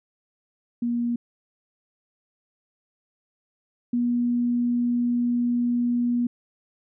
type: tone pair in turn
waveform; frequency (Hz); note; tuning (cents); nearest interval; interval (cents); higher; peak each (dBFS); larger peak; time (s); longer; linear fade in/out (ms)
sine; 238 / 241.2; A#3 / B3; +36 / -41; unison; 23; second; -22 / -20; second; 0.82-1.16 / 3.93-6.27; second; 5
effects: none